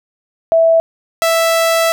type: tone pair in turn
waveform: sine / sawtooth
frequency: 657 / 659.7 Hz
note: E5 / E5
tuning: -6 / +1 cents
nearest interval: unison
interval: 7 cents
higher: second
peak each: -7 dBFS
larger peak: neither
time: 0.52-0.8 / 1.22-1.92 s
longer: second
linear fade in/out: 0 ms
effects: none